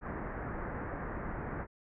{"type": "low-pass noise", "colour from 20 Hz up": "pink", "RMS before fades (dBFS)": -39, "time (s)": [0.01, 1.67], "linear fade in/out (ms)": 50, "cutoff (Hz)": 1900, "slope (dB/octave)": 48, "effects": []}